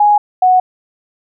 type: tone pair in turn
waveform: sine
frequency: 830.6 / 737.8 Hz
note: G#5 / F#5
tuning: 0 / -5 cents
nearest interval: major second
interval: 205 cents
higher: first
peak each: -6 dBFS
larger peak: neither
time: 0-0.18 / 0.42-0.6 s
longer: neither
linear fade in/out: 5 ms
effects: none